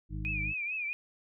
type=harmonic tone; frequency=51.91 Hz; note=G#1; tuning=in tune; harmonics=1 / 2 / 3 / 4 / 6; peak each=-36 / -40 / -41 / -48 / -46 dBFS; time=0.09-0.54 s; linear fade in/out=50 ms
type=tone with vibrato; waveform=sine; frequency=2463 Hz; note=D#7; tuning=18 cents flat; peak=-32 dBFS; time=0.25-0.93 s; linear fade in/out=0 ms; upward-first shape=triangle; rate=4.5 Hz; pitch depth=120 cents each way
effects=none